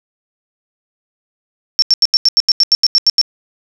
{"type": "tone bursts", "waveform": "sine", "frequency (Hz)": 5440, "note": "F8", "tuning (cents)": -46, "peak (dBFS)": -6, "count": 13, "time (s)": [1.79, 3.214], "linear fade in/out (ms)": 0, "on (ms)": 32, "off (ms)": 84, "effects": []}